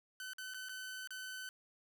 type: tone with dropouts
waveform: sawtooth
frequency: 1517 Hz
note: F#6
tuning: 43 cents sharp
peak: -40 dBFS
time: 0.2-1.49 s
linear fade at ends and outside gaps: 1 ms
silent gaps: 0.334-0.383 / 0.538-0.544 / 0.687-0.693 / 1.074-1.106 s
effects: none